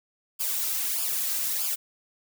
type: noise with flanger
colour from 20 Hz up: blue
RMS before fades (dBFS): -28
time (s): 0.39-1.76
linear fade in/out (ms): 20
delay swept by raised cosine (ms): 0.5 to 2.8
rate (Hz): 1.6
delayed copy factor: -0.75
effects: none